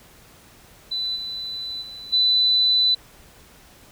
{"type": "tone with level steps", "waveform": "sine", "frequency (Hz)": 3994, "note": "B7", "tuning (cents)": 19, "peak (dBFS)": [-23, -28, -35, -15], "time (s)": [0.91, 2.95], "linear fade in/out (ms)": 10, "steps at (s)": [1.15, 1.81, 2.12], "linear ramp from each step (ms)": 20, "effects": ["pink hiss -50 dBFS RMS until 3.91 s"]}